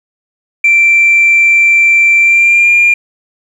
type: tone with pitch glide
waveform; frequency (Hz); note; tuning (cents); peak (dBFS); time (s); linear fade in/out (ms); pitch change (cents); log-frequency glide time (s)
sine; 2349 to 2400; D7 to D7; 0 to +37; -3; 0.64-2.94; 5; +37; 2.2-2.67
effects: tanh soft clip ceiling -1 dBFS + 7-bit